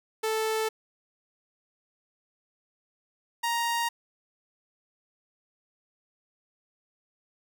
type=tone pair in turn; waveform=sawtooth; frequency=439.4 / 935.6 Hz; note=A4 / A#5; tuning=-2 / +6 cents; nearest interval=octave + minor second; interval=1308 cents; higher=second; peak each=-22 dBFS; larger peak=neither; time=0.23-0.69 / 3.43-3.89 s; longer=neither; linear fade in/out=10 ms; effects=none